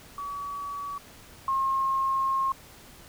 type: tone pair in turn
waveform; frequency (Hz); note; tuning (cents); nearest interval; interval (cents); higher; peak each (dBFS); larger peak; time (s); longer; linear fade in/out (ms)
sine; 1137 / 1073.2; C#6 / C6; +44 / +44; minor second; 100; first; -32 / -23; second; 0.18-0.98 / 1.48-2.52; second; 2
effects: pink hiss -50 dBFS RMS until 3.08 s